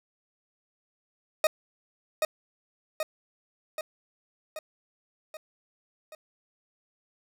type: tone with echo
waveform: 40% pulse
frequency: 623 Hz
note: D#5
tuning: 2 cents sharp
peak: -18 dBFS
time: 1.44-1.47 s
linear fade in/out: 2 ms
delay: 780 ms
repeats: 6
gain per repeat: -4 dB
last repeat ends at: 6.15 s
effects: none